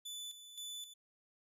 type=tone with tremolo; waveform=sawtooth; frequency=3488 Hz; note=A7; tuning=16 cents flat; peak=-40 dBFS; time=0.05-0.94 s; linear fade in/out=10 ms; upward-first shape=square; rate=1.9 Hz; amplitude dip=65%; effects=resampled to 32000 Hz